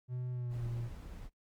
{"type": "tone with pitch glide", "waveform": "triangle", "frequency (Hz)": [125, 117.98], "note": ["B2", "A#2"], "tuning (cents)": [21, 21], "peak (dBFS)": -34, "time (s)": [0.08, 0.9], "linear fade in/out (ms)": 50, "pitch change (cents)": -100, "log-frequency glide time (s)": [0.31, 0.67]}
{"type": "noise", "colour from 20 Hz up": "brown", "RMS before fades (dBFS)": -47, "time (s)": [0.49, 1.3], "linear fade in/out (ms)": 50}
{"effects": ["noise-tail reverb RT60 0.1 s tail -18 dB re dry", "Opus 48 kbps"]}